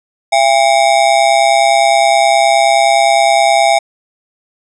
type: ring-modulated tone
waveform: square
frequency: 740 Hz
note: F#5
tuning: in tune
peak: -5 dBFS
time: 0.32-3.79 s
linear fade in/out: 10 ms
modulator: 64.8 Hz
effects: resampled to 22050 Hz